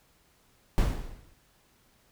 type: noise with exponential decay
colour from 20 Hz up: brown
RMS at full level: -20 dBFS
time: 0.78-1.34 s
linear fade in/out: 0 ms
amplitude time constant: 120 ms
effects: pink hiss -65 dBFS RMS until 2.11 s